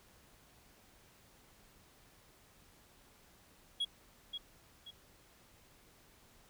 sine tone with echo, 3322 Hz, G#7, in tune, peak -29 dBFS, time 3.8-3.85 s, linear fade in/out 10 ms, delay 530 ms, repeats 2, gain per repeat -9 dB, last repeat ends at 4.91 s, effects tanh soft clip ceiling -31 dBFS + pink hiss -64 dBFS RMS until 6.49 s

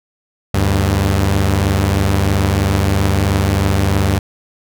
sawtooth tone pair together, 75.74 / 98.8 Hz, D#2 / G2, -46 / +14 cents, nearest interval perfect fourth, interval 460 cents, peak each -13 / -10 dBFS, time 0.54-4.19 s, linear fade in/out 5 ms, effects none

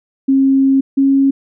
sine tone pair in turn, 270 / 273.1 Hz, C#4 / C#4, -45 / -26 cents, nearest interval unison, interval 19 cents, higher second, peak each -8 dBFS, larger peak neither, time 0.28-0.81 / 0.97-1.31 s, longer first, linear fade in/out 10 ms, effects none

